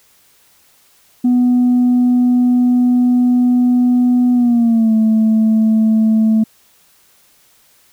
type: tone with pitch glide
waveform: sine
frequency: 246.9 to 220 Hz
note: B3 to A3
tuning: 0 to 0 cents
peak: -7 dBFS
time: 1.24-6.44 s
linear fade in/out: 10 ms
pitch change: -200 cents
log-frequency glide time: 4.33-4.94 s
effects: tanh soft clip ceiling -7 dBFS + white hiss -52 dBFS RMS until 7.92 s